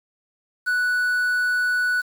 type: tone with quantisation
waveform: triangle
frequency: 1480 Hz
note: F#6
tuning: in tune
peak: -17 dBFS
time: 0.66-2.02 s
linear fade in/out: 20 ms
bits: 7
effects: none